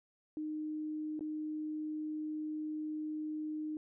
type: tone with dropouts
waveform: sine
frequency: 307.3 Hz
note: D#4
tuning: 21 cents flat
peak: -36 dBFS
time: 0.37-3.77 s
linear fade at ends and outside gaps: 1 ms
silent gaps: 1.193-1.208 s
effects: none